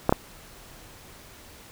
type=clicks; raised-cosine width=1 ms; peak=-4 dBFS; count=2; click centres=0.094 / 0.125 s; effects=pink hiss -48 dBFS RMS until 1.71 s